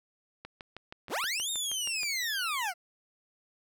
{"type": "click train", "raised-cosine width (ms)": 0.3, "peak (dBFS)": -26, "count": 11, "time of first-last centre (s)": [0.45, 2.032], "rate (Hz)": 6.32}
{"type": "linear two-way sweep", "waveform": "20% pulse", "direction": "up then down", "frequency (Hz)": [75.2, 3729, 665], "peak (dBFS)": -25, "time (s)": [1.09, 2.74], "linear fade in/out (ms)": 50, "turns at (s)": 1.5}
{"effects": []}